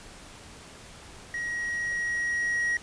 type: tone with level ramp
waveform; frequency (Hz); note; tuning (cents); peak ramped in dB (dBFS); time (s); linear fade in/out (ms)
triangle; 1899; A#6; +32; -28 to -22; 1.34-2.77; 2
effects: pink hiss -47 dBFS RMS until 2.82 s + resampled to 22050 Hz